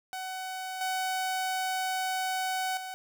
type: tone with level steps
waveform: sawtooth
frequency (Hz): 750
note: F#5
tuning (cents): +23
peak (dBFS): -31 / -25 / -33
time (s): 0.13-2.94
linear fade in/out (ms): 0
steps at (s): 0.81 / 2.77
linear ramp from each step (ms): 2
effects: none